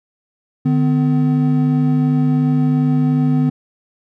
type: tone pair together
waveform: triangle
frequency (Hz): 150.8 / 253.6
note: D3 / B3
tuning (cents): +46 / +46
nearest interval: major sixth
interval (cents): 900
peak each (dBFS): -13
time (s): 0.65-3.5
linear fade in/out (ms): 10
effects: none